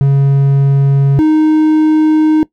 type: tone pair in turn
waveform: triangle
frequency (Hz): 138.59 / 310.5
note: C#3 / D#4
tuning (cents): 0 / -3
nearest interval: octave + major second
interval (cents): 1397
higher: second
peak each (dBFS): -4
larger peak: neither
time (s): 0.01-1.19 / 1.19-2.43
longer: second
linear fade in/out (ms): 0
effects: noise-tail reverb RT60 0.1 s tail -19 dB re dry